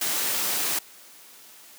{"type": "noise", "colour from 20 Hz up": "white", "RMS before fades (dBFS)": -26, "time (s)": [0.01, 0.79], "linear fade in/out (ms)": 5, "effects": ["white hiss -49 dBFS RMS until 1.78 s", "high-pass 200 Hz 12 dB/octave"]}